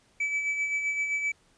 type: tone with tremolo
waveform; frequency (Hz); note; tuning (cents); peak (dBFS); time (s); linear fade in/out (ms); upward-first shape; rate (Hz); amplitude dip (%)
triangle; 2300; D7; -37; -23; 0.2-1.32; 5; sine; 7.7; 45
effects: pink hiss -64 dBFS RMS until 1.57 s + resampled to 22050 Hz